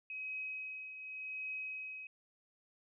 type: tone with tremolo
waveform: sine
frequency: 2538 Hz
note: D#7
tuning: 34 cents sharp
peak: -38 dBFS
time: 0.1-2.07 s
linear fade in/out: 2 ms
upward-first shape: triangle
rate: 0.88 Hz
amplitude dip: 60%
effects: none